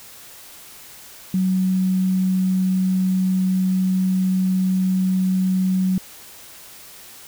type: tone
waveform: sine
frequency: 186.8 Hz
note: F#3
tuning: 17 cents sharp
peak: -16 dBFS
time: 1.34-5.98 s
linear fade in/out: 2 ms
effects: white hiss -42 dBFS RMS until 7.27 s